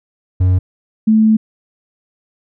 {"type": "tone pair in turn", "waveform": ["triangle", "sine"], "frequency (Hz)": [91.9, 218.6], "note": ["F#2", "A3"], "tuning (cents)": [-11, -11], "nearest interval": "octave + minor third", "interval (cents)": 1500, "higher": "second", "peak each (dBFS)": -7, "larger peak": "neither", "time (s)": [[0.4, 0.59], [1.07, 1.37]], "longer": "second", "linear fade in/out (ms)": 10, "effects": []}